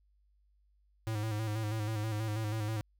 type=tone with vibrato; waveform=square; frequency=108.1 Hz; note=A2; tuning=30 cents flat; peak=-33 dBFS; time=1.07-2.81 s; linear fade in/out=0 ms; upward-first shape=square; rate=6.2 Hz; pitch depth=45 cents each way; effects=added 50 Hz sine -66 dBFS peak until 2.99 s